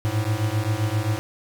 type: beating tone pair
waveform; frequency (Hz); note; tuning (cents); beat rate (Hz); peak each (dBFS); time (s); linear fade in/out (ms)
square; 103.83 / 111.43; G#2 / A2; 0 / +22; 7.6; -25; 0.05-1.19; 0
effects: none